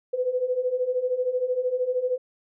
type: beating tone pair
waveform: sine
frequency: 493.9 / 506.9 Hz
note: B4 / B4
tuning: 0 / +45 cents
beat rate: 13 Hz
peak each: -28 / -24 dBFS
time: 0.13-2.18 s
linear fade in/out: 10 ms
effects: none